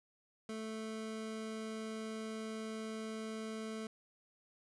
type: tone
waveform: 25% pulse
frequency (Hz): 219.9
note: A3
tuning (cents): -1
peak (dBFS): -37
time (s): 0.49-3.87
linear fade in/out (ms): 2
effects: resampled to 24000 Hz